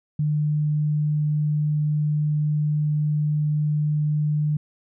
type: tone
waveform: sine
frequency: 150.3 Hz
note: D3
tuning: 40 cents sharp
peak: -19 dBFS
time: 0.19-4.57 s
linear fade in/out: 5 ms
effects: none